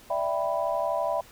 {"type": "chord", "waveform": "sine", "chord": "E minor seventh", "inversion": "third", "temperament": "equal", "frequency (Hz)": [587.3, 659.3, 784, 987.8], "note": ["D5", "E5", "G5", "B5"], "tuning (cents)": [0, 0, 0, 0], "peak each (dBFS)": [-30, -28, -33, -31], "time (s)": [0.1, 1.21], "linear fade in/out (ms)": 5, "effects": ["pink hiss -52 dBFS RMS until 1.31 s"]}